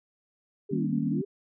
sine linear two-way sweep, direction down then up, 415.3 to 198.5 to 415.3 Hz, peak -33 dBFS, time 0.69-1.25 s, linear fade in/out 10 ms, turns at 1.01 s
sine chord, Eb dominant seventh, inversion none, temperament equal, 155.56 / 196 / 233.1 / 277.2 Hz, Eb3 / G3 / Bb3 / Db4, 0 / 0 / 0 / 0 cents, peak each -31 dBFS, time 0.71-1.22 s, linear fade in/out 10 ms
effects none

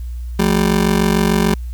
30% pulse ring-modulated tone, 195.6 Hz, G3, 4 cents flat, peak -7 dBFS, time 0.39-1.54 s, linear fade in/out 0 ms, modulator 23.4 Hz, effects added 60 Hz sine -23 dBFS peak until 1.73 s + white hiss -52 dBFS RMS until 1.73 s

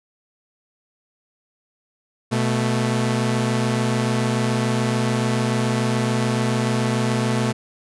sawtooth tone pair together, 123.47 / 220 Hz, B2 / A3, 0 / 0 cents, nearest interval minor seventh, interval 1000 cents, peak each -17 / -18 dBFS, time 2.31-7.53 s, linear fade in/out 20 ms, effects resampled to 24000 Hz

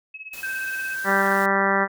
sine tone with tremolo, 2572 Hz, E7, 43 cents flat, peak -32 dBFS, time 0.14-0.96 s, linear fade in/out 5 ms, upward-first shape sine, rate 17 Hz, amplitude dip 85%
white noise, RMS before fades -40 dBFS, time 0.33-1.46 s, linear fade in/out 5 ms
sine tone with vibrato, 1563 Hz, G6, 6 cents flat, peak -26 dBFS, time 0.43-1.33 s, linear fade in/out 2 ms, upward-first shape triangle, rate 20 Hz, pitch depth 22 cents each way
harmonic tone, 196 Hz, G3, in tune, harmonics 1 / 2 / 3 / 4 / 5 / 6 / 7 / 8 / 9 / 10, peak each -27 / -27 / -27 / -27 / -27 / -27 / -27 / -27 / -27 / -27 dBFS, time 1.04-1.88 s, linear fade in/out 50 ms
effects none

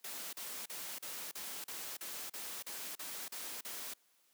white noise bursts, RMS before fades -44 dBFS, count 12, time 0.04-3.938 s, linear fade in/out 5 ms, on 290 ms, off 38 ms, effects white hiss -72 dBFS RMS until 4.33 s + high-pass 200 Hz 12 dB/octave

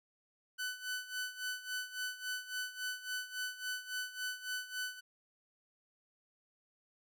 sawtooth tone with tremolo, 1500 Hz, F#6, 23 cents sharp, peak -32 dBFS, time 0.58-5.01 s, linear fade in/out 20 ms, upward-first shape sine, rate 3.6 Hz, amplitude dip 80%, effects none

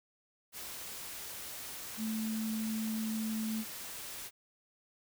sine tone in noise, 220 Hz, A3, in tune, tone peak -33 dBFS, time 1.97-3.65 s, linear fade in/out 50 ms, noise white, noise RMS -44 dBFS, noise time 0.52-4.31 s, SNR +8 dB, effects none

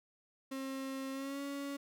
35% pulse tone with pitch glide, 267.8 to 280.5 Hz, C4 to C#4, +40 to +21 cents, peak -37 dBFS, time 0.51-1.77 s, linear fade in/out 10 ms, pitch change +81 cents, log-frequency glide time 1.12-1.41 s, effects none

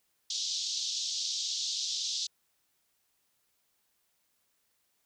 pink band-pass noise, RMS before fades -34 dBFS, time 0.3-2.27 s, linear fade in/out 5 ms, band 3500 to 6500 Hz, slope 48 dB/octave, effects white hiss -75 dBFS RMS until 5.05 s

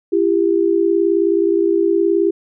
sine tone pair together, 337.8 / 396.9 Hz, E4 / G4, +42 / +22 cents, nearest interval minor third, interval 280 cents, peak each -15 dBFS, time 0.12-2.31 s, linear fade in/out 10 ms, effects none

